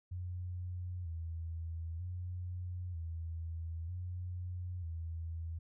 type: tone with vibrato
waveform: sine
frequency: 85.9 Hz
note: F2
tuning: 28 cents flat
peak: -38 dBFS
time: 0.11-5.59 s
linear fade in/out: 10 ms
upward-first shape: square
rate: 0.53 Hz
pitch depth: 73 cents each way
effects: none